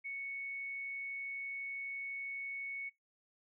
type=tone; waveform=sine; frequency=2217 Hz; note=C#7; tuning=in tune; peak=-39 dBFS; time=0.04-2.9 s; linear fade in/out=20 ms; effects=noise-tail reverb RT60 0.2 s tail -25 dB re dry